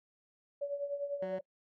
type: tone with tremolo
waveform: sine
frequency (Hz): 569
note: C#5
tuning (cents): +45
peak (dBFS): -31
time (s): 0.61-1.41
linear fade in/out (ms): 10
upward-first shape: triangle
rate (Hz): 10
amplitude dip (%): 75
type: tone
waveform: 15% pulse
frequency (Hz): 185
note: F#3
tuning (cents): 0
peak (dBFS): -34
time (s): 1.22-1.39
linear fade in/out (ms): 5
effects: noise-tail reverb RT60 0.1 s tail -24 dB re dry + low-pass 2000 Hz 12 dB/octave